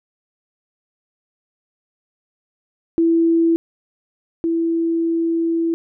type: tone pair in turn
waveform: sine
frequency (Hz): 331.7 / 331.7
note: E4 / E4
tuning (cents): +11 / +11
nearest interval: unison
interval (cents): 0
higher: neither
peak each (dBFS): -12 / -16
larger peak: first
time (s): 2.98-3.56 / 4.44-5.74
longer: second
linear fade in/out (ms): 0
effects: none